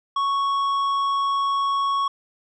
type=tone with tanh clipping; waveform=sine; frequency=1109 Hz; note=C#6; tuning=in tune; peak=-21 dBFS; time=0.16-2.08 s; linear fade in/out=5 ms; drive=8 dB; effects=none